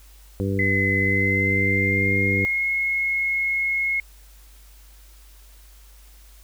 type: harmonic tone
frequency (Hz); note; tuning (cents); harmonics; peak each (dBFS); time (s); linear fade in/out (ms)
98; G2; 0; 1 / 2 / 3 / 4 / 5; -24 / -27 / -29 / -30 / -31; 0.4-2.45; 0
type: tone with pitch glide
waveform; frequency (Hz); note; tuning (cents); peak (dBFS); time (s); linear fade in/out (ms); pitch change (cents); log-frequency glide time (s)
sine; 2034 to 2167; C7 to C#7; -50 to -40; -20; 0.59-4; 2; +110; 0.99-2.69
effects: added 50 Hz sine -46 dBFS peak until 6.43 s + white hiss -54 dBFS RMS until 6.43 s